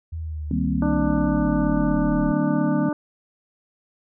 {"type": "linear sweep", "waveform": "sine", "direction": "down", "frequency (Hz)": [82.41, 37.2], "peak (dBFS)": -27, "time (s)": [0.12, 2.32], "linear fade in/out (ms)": 10}
{"type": "chord", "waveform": "sine", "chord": "C minor seventh", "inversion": "first", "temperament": "equal", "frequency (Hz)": [155.56, 196, 233.1, 261.6], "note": ["Eb3", "G3", "Bb3", "C4"], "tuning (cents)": [0, 0, 0, 0], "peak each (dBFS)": -26, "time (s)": [0.51, 2.89], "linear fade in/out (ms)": 2}
{"type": "harmonic tone", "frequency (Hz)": 297.2, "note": "D4", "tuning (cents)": 21, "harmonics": [1, 2, 3, 4, 5], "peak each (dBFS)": [-23, -29, -33, -35, -37], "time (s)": [0.82, 2.93], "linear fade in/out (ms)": 2}
{"effects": []}